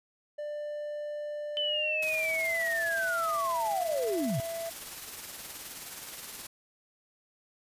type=tone with pitch glide; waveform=triangle; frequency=593 to 665.6 Hz; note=D5 to E5; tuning=+17 to +17 cents; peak=-32 dBFS; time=0.38-4.7 s; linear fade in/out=10 ms; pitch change=+200 cents; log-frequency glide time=1.62-2.58 s
type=linear sweep; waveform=sine; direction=down; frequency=3043 to 107.3 Hz; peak=-28 dBFS; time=1.57-4.4 s; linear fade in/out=0 ms
type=noise with tremolo; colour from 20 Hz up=white; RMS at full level=-40 dBFS; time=2.02-6.47 s; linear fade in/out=5 ms; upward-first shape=triangle; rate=19 Hz; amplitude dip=45%
effects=resampled to 32000 Hz